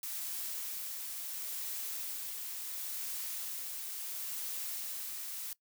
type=noise with tremolo; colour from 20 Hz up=blue; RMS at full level=-39 dBFS; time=0.03-5.53 s; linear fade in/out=2 ms; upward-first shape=sine; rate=0.72 Hz; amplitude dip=25%; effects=noise-tail reverb RT60 0.1 s tail -20 dB re dry